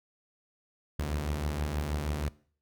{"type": "beating tone pair", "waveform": "sawtooth", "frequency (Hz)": [68.6, 74.9], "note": ["C#2", "D2"], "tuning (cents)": [-17, 35], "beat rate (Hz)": 6.3, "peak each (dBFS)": [-33, -27], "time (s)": [0.99, 2.29], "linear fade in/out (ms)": 5, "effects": ["noise-tail reverb RT60 0.5 s tail -21 dB re dry"]}